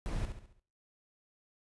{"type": "noise with echo", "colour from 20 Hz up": "brown", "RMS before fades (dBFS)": -34, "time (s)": [0.06, 0.25], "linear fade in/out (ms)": 0, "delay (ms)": 69, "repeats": 5, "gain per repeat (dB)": -7, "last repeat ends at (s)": 0.595, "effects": ["noise-tail reverb RT60 0.4 s tail -19 dB re dry", "resampled to 24000 Hz"]}